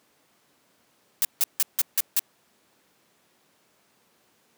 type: noise bursts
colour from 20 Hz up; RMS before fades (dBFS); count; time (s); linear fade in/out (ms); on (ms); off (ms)
blue; -21; 6; 1.22-2.194; 0; 29; 160
effects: pink hiss -64 dBFS RMS until 4.57 s + high-pass 200 Hz 12 dB/octave

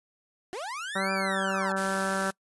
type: linear two-way sweep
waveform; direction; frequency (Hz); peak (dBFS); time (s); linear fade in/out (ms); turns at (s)
30% pulse; up then down; 336.1 to 2418 to 833; -31; 0.53-1.72; 0; 1.12
type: harmonic tone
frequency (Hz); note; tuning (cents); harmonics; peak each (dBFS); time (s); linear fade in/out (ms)
192.7; G3; -29; 1 / 2 / 3 / 4 / 5 / 6 / 7 / 8 / 9; -33 / -37 / -33 / -37 / -38 / -39 / -33 / -34 / -38; 0.95-2.31; 10
type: noise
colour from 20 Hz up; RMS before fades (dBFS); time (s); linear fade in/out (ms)
white; -38; 1.76-2.32; 20
effects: noise-tail reverb RT60 0.1 s tail -25 dB re dry + resampled to 24000 Hz

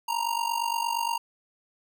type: tone with amplitude modulation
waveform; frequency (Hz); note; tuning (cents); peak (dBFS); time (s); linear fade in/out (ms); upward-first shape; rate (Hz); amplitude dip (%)
square; 932.3; A#5; 0; -23; 0.08-1.18; 10; sine; 48.6; 80
effects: none

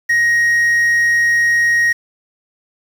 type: tone with quantisation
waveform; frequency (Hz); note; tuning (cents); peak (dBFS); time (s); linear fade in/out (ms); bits
triangle; 1879; A#6; +13; -9; 0.09-1.93; 10; 6
effects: none

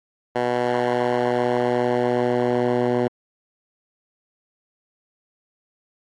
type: tone with band-pass filter sweep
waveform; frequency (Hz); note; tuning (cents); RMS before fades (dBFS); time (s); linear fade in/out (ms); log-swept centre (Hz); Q
10% pulse; 122.5; B2; -14; -21; 0.35-3.08; 10; 780 to 370; 0.81
effects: AAC 32 kbps

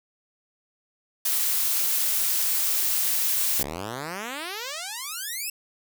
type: noise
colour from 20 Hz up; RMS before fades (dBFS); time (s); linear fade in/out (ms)
blue; -24; 1.25-3.63; 5
type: exponential sweep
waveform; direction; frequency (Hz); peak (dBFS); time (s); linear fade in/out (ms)
5% pulse; up; 60.7 to 2712; -20; 3.58-5.5; 5
effects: none

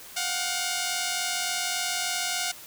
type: tone pair together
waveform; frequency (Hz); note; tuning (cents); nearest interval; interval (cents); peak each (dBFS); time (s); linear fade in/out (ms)
5% pulse; 712 / 755.5; F5 / F#5; +33 / +36; minor second; 103; -17 / -20; 0.16-2.52; 10
effects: white hiss -45 dBFS RMS until 2.66 s

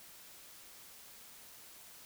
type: silence
effects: white hiss -55 dBFS RMS until 2.05 s

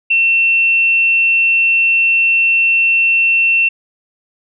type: tone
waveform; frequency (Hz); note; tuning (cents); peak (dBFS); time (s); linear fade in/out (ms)
sine; 2700; E7; +41; -9; 0.1-3.69; 10
effects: none

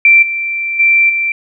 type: tone with level steps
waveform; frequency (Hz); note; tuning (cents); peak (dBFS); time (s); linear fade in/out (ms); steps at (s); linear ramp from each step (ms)
sine; 2349; D7; 0; -3 / -15 / -6 / -12; 0.05-1.32; 2; 0.22 / 0.79 / 1.09; 10
effects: none

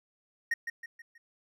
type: tone with echo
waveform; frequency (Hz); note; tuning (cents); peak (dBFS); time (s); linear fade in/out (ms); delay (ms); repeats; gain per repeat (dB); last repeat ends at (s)
triangle; 1864.7; A#6; 0; -24; 0.51-0.54; 5; 160; 4; -7; 1.18
effects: none

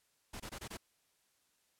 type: noise bursts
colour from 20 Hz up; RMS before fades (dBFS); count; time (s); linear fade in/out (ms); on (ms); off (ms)
pink; -45; 5; 0.33-0.773; 10; 71; 22
effects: white hiss -75 dBFS RMS until 1.79 s + low-pass 12000 Hz 12 dB/octave

